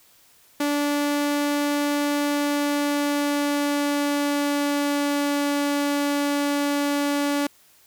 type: tone with pitch glide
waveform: sawtooth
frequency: 290 to 286.8 Hz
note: D4 to D4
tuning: -22 to -41 cents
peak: -17 dBFS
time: 0.6-7.47 s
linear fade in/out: 5 ms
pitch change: -19 cents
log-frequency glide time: 2.04-5.49 s
effects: white hiss -56 dBFS RMS until 7.86 s